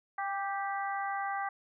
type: harmonic tone with a mistuned harmonic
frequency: 392 Hz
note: G4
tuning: in tune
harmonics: 2 / 3 / 4 / 5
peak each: -34 / -38 / -40 / -42 dBFS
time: 0.18-1.49 s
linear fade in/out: 5 ms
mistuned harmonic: 2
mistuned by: +22 cents
effects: none